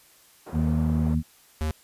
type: band-pass noise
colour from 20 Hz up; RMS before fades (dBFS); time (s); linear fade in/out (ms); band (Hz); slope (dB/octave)
pink; -41; 0.46-1.15; 10; 300 to 850; 12
type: harmonic tone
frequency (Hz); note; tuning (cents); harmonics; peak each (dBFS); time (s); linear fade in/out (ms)
77.78; D#2; 0; 1 / 2 / 3; -25 / -25 / -25; 0.52-1.23; 50
type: tone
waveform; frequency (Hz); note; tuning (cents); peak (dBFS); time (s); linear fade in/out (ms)
square; 77.78; D#2; 0; -25; 1.61-1.71; 0
effects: white hiss -56 dBFS RMS until 1.83 s + resampled to 32000 Hz